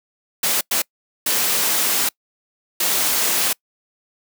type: noise bursts at uneven times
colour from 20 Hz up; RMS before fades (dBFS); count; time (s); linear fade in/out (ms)
white; -19; 4; 0.43-0.61 / 0.71-0.82 / 1.26-2.09 / 2.8-3.53; 5
effects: noise-tail reverb RT60 0.1 s tail -26 dB re dry + high-pass 200 Hz 12 dB/octave